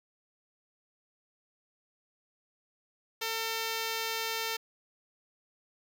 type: tone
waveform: 5% pulse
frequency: 450 Hz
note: A4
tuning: 39 cents sharp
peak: -20 dBFS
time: 3.21-4.57 s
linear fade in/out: 10 ms
effects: none